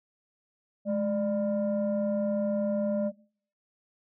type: tone pair together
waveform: sine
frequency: 210.7 / 595.9 Hz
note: G#3 / D5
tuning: +25 / +25 cents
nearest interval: octave + tritone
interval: 1800 cents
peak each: -26 / -27 dBFS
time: 0.85-3.12 s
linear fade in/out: 50 ms
effects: noise-tail reverb RT60 0.5 s tail -20 dB re dry + tanh soft clip ceiling -21 dBFS